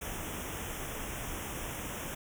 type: band-stop noise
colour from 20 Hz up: pink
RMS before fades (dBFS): -39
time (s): 0.01-2.15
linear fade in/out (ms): 10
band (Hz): 3500 to 5500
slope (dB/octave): 96
effects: none